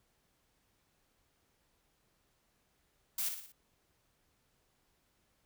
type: noise with echo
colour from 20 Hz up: blue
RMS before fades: -35 dBFS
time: 3.18-3.29 s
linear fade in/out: 5 ms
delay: 58 ms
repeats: 4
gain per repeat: -6 dB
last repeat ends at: 3.522 s
effects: pink hiss -75 dBFS RMS until 5.45 s